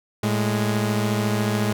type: tone pair together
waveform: sawtooth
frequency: 110.85 / 207.7 Hz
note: A2 / G#3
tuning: +13 / 0 cents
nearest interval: major seventh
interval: 1087 cents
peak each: -19 dBFS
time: 0.23-1.73 s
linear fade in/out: 5 ms
effects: none